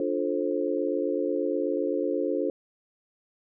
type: chord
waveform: sine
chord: D minor seventh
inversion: none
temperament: just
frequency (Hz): 293.7 / 352.4 / 440.5 / 528.6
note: D4 / F4 / A4 / C5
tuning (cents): 0 / +16 / +2 / +18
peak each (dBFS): -30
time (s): 0-2.5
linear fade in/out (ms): 2
effects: none